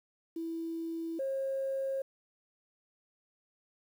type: tone pair in turn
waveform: sine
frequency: 329.6 / 538.8 Hz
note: E4 / C#5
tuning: 0 / -49 cents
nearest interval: major sixth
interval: 851 cents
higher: second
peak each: -34 / -30 dBFS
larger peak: second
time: 0.36-1.19 / 1.19-2.02 s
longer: neither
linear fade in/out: 5 ms
effects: tanh soft clip ceiling -27 dBFS + 10-bit